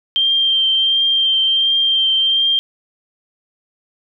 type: tone with vibrato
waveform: sine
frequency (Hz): 3162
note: G7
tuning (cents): +14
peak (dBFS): -12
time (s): 0.16-2.59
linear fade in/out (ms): 0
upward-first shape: triangle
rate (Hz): 1.4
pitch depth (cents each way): 18
effects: none

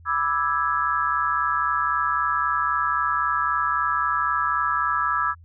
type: chord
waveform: sine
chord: E dominant seventh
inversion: second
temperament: equal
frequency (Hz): 987.8 / 1174.7 / 1318.5 / 1661.2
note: B5 / D6 / E6 / G#6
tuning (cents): 0 / 0 / 0 / 0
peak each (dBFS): -29 / -26 / -23 / -27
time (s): 0.05-5.35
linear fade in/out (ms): 50
effects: added 84 Hz sine -45 dBFS peak until 5.44 s

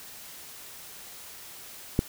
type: click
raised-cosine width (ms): 3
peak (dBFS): -8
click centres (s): 1.991
effects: white hiss -45 dBFS RMS until 2.08 s

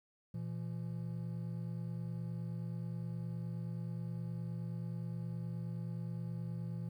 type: tone pair together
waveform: triangle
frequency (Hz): 119.57 / 169.1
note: A#2 / E3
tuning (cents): +44 / +44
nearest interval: tritone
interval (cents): 600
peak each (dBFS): -39 / -39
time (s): 0.34-6.89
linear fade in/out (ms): 5
effects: 12-bit

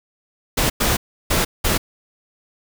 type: noise bursts at uneven times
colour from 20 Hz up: pink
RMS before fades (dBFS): -18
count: 4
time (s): 0.57-0.7 / 0.8-0.97 / 1.3-1.45 / 1.64-1.78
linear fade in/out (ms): 10
effects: none

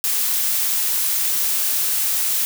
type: noise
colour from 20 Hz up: blue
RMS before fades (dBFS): -20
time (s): 0.04-2.45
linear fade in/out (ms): 0
effects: none

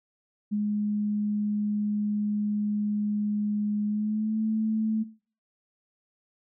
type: tone with pitch glide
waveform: sine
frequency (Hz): 208.6 to 218.8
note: G#3 to A3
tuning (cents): +8 to -9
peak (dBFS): -24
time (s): 0.51-5.04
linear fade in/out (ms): 20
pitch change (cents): +83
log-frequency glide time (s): 3.86-4.38
effects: noise-tail reverb RT60 0.4 s tail -18 dB re dry

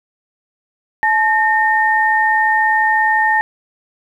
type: tone pair together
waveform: sine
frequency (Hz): 863 / 1828.6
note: A5 / A#6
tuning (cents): -34 / -34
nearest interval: octave + minor second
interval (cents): 1300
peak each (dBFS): -14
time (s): 1.03-3.41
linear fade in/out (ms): 0
effects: 8-bit

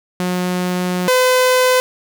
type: tone pair in turn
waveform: sawtooth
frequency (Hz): 180.6 / 508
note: F#3 / B4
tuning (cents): -42 / +49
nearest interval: octave + tritone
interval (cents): 1791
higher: second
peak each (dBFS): -13 / -7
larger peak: second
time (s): 0.2-1.08 / 1.08-1.8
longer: first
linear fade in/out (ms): 0
effects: none

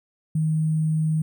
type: tone with sample-and-hold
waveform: sine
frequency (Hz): 157.3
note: D#3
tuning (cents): +19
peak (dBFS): -19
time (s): 0.35-1.22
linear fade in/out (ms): 5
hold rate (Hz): 8820
effects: none

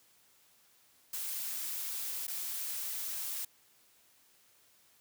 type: noise with dropouts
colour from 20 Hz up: blue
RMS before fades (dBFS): -38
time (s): 1.13-3.45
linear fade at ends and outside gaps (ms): 5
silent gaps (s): 2.269-2.279
effects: white hiss -66 dBFS RMS until 5 s + high-pass 60 Hz 12 dB/octave

